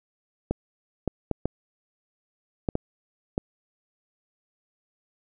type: clicks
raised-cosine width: 2 ms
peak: -11 dBFS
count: 7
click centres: 0.51 / 1.077 / 1.313 / 1.456 / 2.688 / 2.754 / 3.379 s
effects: none